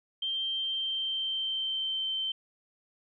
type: tone with pitch glide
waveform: sine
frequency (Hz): 3154 to 3105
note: G7 to G7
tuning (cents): +10 to -17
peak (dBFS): -29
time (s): 0.22-2.32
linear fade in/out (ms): 5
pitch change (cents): -27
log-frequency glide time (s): 0.36-2.1
effects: none